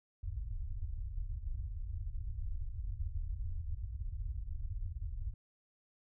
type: low-pass noise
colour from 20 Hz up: pink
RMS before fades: -39 dBFS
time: 0.23-5.34 s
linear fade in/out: 5 ms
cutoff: 100 Hz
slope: 48 dB/octave
effects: none